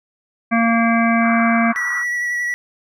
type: harmonic tone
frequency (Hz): 230.2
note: A#3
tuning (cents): -22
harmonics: 1 / 3 / 5 / 7 / 9 / 10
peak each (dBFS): -15 / -20 / -22 / -23 / -25 / -25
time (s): 0.51-1.73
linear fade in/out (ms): 20
type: band-pass noise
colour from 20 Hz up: pink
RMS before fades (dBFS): -29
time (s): 1.2-2.05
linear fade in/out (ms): 50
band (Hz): 1100 to 1600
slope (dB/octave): 48
type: tone with vibrato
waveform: triangle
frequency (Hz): 1939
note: B6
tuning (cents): -32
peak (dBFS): -17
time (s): 1.76-2.54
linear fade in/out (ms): 0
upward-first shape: sine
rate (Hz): 11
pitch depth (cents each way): 15
effects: none